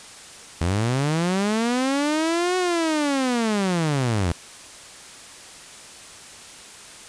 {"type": "linear two-way sweep", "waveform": "sawtooth", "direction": "up then down", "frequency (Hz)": [80.1, 370, 80.1], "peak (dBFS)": -16, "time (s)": [0.61, 4.32], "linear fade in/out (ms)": 0, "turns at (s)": 2.57, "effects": ["white hiss -42 dBFS RMS until 7.08 s", "resampled to 22050 Hz"]}